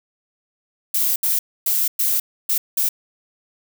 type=noise bursts at uneven times; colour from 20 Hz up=violet; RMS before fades=-19 dBFS; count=6; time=0.94-1.16 / 1.23-1.39 / 1.66-1.88 / 1.99-2.2 / 2.49-2.58 / 2.77-2.89 s; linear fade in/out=5 ms; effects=none